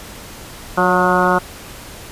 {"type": "harmonic tone with a mistuned harmonic", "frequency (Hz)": 180.9, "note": "F#3", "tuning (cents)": -39, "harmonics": [1, 2, 3, 4, 5, 6, 7, 8], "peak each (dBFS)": [-20, -20, -20, -20, -20, -20, -20, -20], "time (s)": [0.77, 1.39], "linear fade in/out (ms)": 10, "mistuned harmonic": 3, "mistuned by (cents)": 34, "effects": ["pink hiss -35 dBFS RMS until 2.11 s", "resampled to 32000 Hz"]}